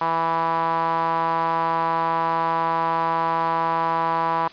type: tone with band-pass filter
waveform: sawtooth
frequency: 164.81 Hz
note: E3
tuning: in tune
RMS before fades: -22 dBFS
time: 0.01-4.48 s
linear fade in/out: 5 ms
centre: 980 Hz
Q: 4.9
effects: white hiss -44 dBFS RMS until 4.52 s + resampled to 11025 Hz